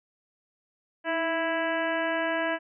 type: harmonic tone with a mistuned harmonic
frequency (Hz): 329.6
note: E4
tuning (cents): 0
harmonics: 1 / 2 / 3 / 4 / 5 / 6 / 7 / 8 / 9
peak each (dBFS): -33 / -29 / -34 / -40 / -31 / -38 / -41 / -42 / -42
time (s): 1.04-2.59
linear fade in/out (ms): 50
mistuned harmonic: 1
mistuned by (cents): -47
effects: none